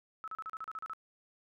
sine tone bursts, 1301 Hz, E6, 23 cents flat, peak -38 dBFS, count 10, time 0.24-0.934 s, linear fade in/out 0 ms, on 37 ms, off 36 ms, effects none

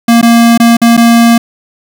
square tone with dropouts, 233.1 Hz, A#3, in tune, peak -3 dBFS, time 0.08-1.38 s, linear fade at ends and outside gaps 5 ms, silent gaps 0.214-0.227 / 0.577-0.599 / 0.769-0.816 / 0.968-0.975 s, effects none

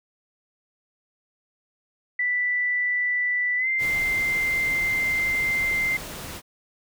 sine tone with pitch glide, 1975.5 to 2088 Hz, B6 to C7, 0 to -4 cents, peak -21 dBFS, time 2.19-5.97 s, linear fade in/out 5 ms, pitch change +96 cents, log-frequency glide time 3.57-3.68 s
pink noise, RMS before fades -36 dBFS, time 3.78-6.42 s, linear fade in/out 50 ms
effects none

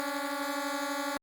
10% pulse beating tone pair, 277.2 / 289.2 Hz, C#4 / D4, 0 / -27 cents, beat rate 12 Hz, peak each -26 dBFS, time 0-1.17 s, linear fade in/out 0 ms, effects Opus 24 kbps

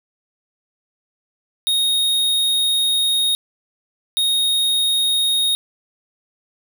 square tone bursts at uneven times, 3729 Hz, A#7, in tune, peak -16 dBFS, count 2, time 1.67-3.35 / 4.17-5.55 s, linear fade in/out 0 ms, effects none

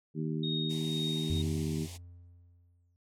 harmonic tone, 78.5 Hz, D#2, 16 cents sharp, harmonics 2 / 3 / 4 / 5, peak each -33 / -37 / -39 / -41 dBFS, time 0.14-1.88 s, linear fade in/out 50 ms
sine tone with tremolo, 3729 Hz, A#7, in tune, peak -32 dBFS, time 0.43-1.42 s, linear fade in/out 5 ms, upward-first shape triangle, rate 2 Hz, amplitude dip 60%
white band-stop noise, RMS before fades -45 dBFS, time 0.69-1.98 s, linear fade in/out 20 ms, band 990 to 2000 Hz, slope 48 dB/octave
triangle tone with exponential decay, 87.31 Hz, F2, in tune, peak -27 dBFS, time 1.3-2.96 s, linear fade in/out 0 ms, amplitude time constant 360 ms
effects noise-tail reverb RT60 0.1 s tail -25 dB re dry + low-pass 9000 Hz 12 dB/octave

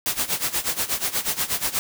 white noise with tremolo, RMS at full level -22 dBFS, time 0.06-1.79 s, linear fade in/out 0 ms, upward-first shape sine, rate 8.3 Hz, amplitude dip 85%, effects none

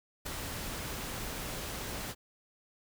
pink noise with ADSR envelope, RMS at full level -36 dBFS, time 0.25-2.15 s, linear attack 16 ms, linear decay 5 ms, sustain -3 dB, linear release 46 ms, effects none

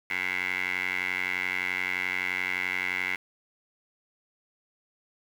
15% pulse tone with band-pass filter, 91.6 Hz, F#2, 17 cents flat, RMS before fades -30 dBFS, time 0.1-3.16 s, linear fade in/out 5 ms, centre 2100 Hz, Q 7.2, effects 8-bit

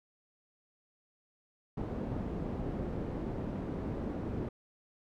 white low-pass noise, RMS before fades -37 dBFS, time 1.77-4.49 s, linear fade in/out 5 ms, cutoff 320 Hz, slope 12 dB/octave, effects none

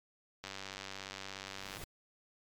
click train, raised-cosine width 0.2 ms, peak -25 dBFS, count 130, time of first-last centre 0.44-1.77 s, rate 97 Hz
pink noise with exponential growth, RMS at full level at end -44 dBFS, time 1.28-1.84 s, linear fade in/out 1 ms, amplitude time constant 120 ms
effects MP3 96 kbps

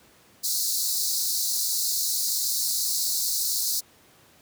pink high-pass noise, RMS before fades -26 dBFS, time 0.43-3.81 s, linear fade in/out 20 ms, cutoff 4000 Hz, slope 96 dB/octave, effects pink hiss -56 dBFS RMS until 4.41 s + high-pass 100 Hz 12 dB/octave

